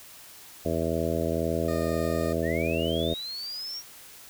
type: harmonic tone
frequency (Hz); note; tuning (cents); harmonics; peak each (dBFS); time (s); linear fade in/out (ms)
82; E2; -9; 1 / 2 / 3 / 4 / 5 / 6 / 7 / 8; -33 / -33 / -33 / -33 / -33 / -33 / -33 / -33; 0.65-3.14; 5
type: tone with vibrato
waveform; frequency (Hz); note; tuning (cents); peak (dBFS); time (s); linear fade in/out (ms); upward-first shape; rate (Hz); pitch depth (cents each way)
20% pulse; 612; D#5; -29; -31; 1.68-2.33; 5; sine; 19; 10
type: linear sweep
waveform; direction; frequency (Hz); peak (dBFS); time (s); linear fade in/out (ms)
sine; up; 1737 to 5690; -33; 2.42-3.83; 50
effects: white hiss -48 dBFS RMS until 4.29 s